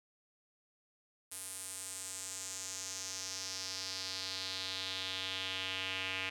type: tone with band-pass filter sweep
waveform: square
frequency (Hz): 94.5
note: F#2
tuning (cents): +37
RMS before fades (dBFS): -41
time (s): 1.31-6.3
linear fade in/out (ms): 10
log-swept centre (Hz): 10000 to 2600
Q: 3.1
effects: none